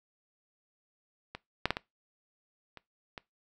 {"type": "clicks", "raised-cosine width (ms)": 0.3, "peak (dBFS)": [-23, -10, -11, -17, -29, -24], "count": 6, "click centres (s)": [1.35, 1.656, 1.706, 1.769, 2.773, 3.178], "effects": ["noise-tail reverb RT60 0.2 s tail -21 dB re dry"]}